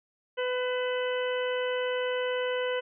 harmonic tone with a mistuned harmonic, 501 Hz, B4, 25 cents sharp, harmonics 1 / 2 / 3 / 4 / 5 / 6, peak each -28 / -38 / -37 / -40 / -43 / -39 dBFS, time 0.37-2.81 s, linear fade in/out 20 ms, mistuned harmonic 5, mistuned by +55 cents, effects none

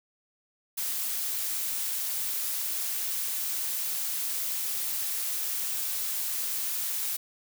blue noise, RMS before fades -31 dBFS, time 0.77-7.17 s, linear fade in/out 10 ms, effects none

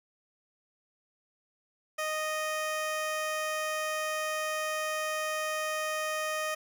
15% pulse tone, 620 Hz, D#5, 6 cents flat, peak -24 dBFS, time 1.98-6.55 s, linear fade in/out 10 ms, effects none

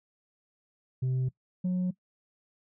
sine tone pair in turn, 129 / 182.03 Hz, C3 / F#3, -24 / -28 cents, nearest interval tritone, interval 596 cents, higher second, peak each -23 dBFS, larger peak neither, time 1.02-1.29 / 1.64-1.91 s, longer neither, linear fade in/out 10 ms, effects noise-tail reverb RT60 0.1 s tail -20 dB re dry + tanh soft clip ceiling -25 dBFS

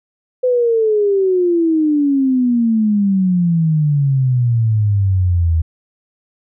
sine exponential sweep, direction down, 510 to 79.6 Hz, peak -11 dBFS, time 0.43-5.62 s, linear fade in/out 10 ms, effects none

